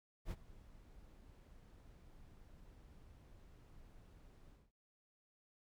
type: noise with ADSR envelope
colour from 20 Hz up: brown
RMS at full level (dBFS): -41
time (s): 0.25-4.72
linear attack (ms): 61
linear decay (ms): 41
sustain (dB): -19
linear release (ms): 220
effects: none